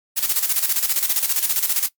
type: noise with tremolo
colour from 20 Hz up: blue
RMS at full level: -18 dBFS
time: 0.16-1.89 s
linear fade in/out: 20 ms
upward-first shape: square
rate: 15 Hz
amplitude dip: 65%
effects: noise-tail reverb RT60 0.1 s tail -19 dB re dry + MP3 96 kbps